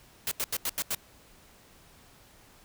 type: noise bursts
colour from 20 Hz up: white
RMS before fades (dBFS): -30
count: 6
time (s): 0.27-0.949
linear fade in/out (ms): 2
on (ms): 44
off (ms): 83
effects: pink hiss -57 dBFS RMS until 2.64 s